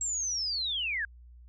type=linear sweep; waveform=sine; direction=down; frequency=7650 to 1573 Hz; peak=-29 dBFS; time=0.01-1.05 s; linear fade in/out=2 ms; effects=added 60 Hz sine -49 dBFS peak until 1.48 s